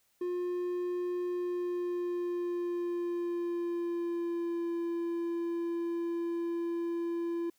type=tone with pitch glide; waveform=triangle; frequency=356 to 339.7 Hz; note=F4 to F4; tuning=+33 to -48 cents; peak=-29 dBFS; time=0.21-7.5 s; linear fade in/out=5 ms; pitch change=-81 cents; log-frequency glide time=1.26-4.74 s; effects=white hiss -72 dBFS RMS until 7.58 s